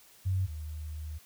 sine tone pair in turn, 93.9 / 76.78 Hz, F#2 / D#2, +26 / -22 cents, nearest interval minor third, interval 348 cents, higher first, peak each -26 / -36 dBFS, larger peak first, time 0.25-0.47 / 0.47-1.19 s, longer second, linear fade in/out 20 ms, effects white hiss -58 dBFS RMS until 1.25 s

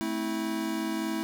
square chord, A minor, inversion none, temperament equal with one note detuned, 220 / 261.6 / 324.9 Hz, A3 / C4 / E4, 0 / 0 / -25 cents, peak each -34 / -38 / -32 dBFS, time 0.01-1.23 s, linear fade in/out 0 ms, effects none

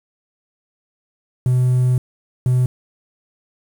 triangle tone pair in turn, 126.1 / 126.1 Hz, B2 / B2, +36 / +36 cents, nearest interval unison, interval 0 cents, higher neither, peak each -10 dBFS, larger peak neither, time 1.46-1.98 / 2.46-2.66 s, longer first, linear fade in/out 2 ms, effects tanh soft clip ceiling -6 dBFS + 7-bit

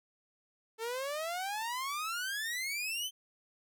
sawtooth exponential sweep, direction up, 438.8 to 3136 Hz, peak -31 dBFS, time 0.78-3.11 s, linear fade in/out 50 ms, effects none

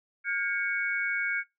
sine tone cluster, 1427 / 1615 / 2225 Hz, F6 / G#6 / C#7, +37 / -49 / +6 cents, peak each -33 / -31 / -30 dBFS, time 0.24-1.44 s, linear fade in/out 50 ms, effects noise-tail reverb RT60 0.2 s tail -22 dB re dry

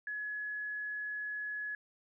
sine tone, 1693 Hz, G#6, 33 cents sharp, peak -36 dBFS, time 0.07-1.75 s, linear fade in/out 2 ms, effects none

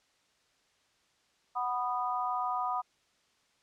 sine chord, B major, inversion second, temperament just, 740.8 / 987.8 / 1234.7 Hz, F#5 / B5 / D#6, +2 / 0 / -14 cents, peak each -34 dBFS, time 1.55-2.82 s, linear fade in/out 20 ms, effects white hiss -70 dBFS RMS until 3.62 s + low-pass 6000 Hz 12 dB/octave

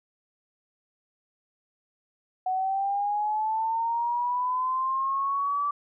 sine linear sweep, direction up, 740 to 1161 Hz, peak -24 dBFS, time 2.46-5.71 s, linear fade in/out 5 ms, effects none

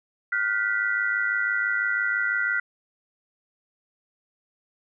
sine tone cluster, 1416 / 1522 / 1966 Hz, F6 / F#6 / B6, +23 / +48 / -8 cents, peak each -25 / -28 / -27 dBFS, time 0.32-2.6 s, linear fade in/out 5 ms, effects none

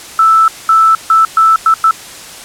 sine tone bursts at uneven times, 1318.5 Hz, E6, in tune, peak -4 dBFS, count 6, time 0.19-0.48 / 0.69-0.95 / 1.1-1.25 / 1.37-1.56 / 1.66-1.74 / 1.84-1.91 s, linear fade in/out 2 ms, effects white hiss -30 dBFS RMS until 2.44 s + low-pass 10000 Hz 12 dB/octave

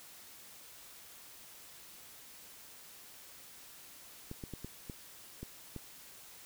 clicks, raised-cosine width 3 ms, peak -29 dBFS, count 7, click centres 4.314 / 4.438 / 4.537 / 4.646 / 4.898 / 5.43 / 5.763 s, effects white hiss -54 dBFS RMS until 6.45 s

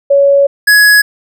sine / square tone pair in turn, 560 / 1678.1 Hz, C#5 / G#6, +18 / +18 cents, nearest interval octave + perfect fifth, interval 1900 cents, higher second, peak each -4 dBFS, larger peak neither, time 0.1-0.47 / 0.67-1.02 s, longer first, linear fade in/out 10 ms, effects none

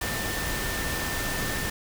sine tone in noise, 1793 Hz, A6, 32 cents sharp, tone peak -34 dBFS, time 0.01-1.7 s, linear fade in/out 5 ms, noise pink, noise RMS -30 dBFS, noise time 0.01-1.7 s, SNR -7 dB, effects none

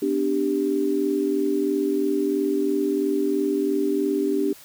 sine chord, G major, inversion first, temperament equal with one note detuned, 250.7 / 293.7 / 392 Hz, B3 / D4 / G4, +26 / 0 / 0 cents, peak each -29 / -23 / -23 dBFS, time 0.02-4.53 s, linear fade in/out 5 ms, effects white hiss -47 dBFS RMS until 4.64 s

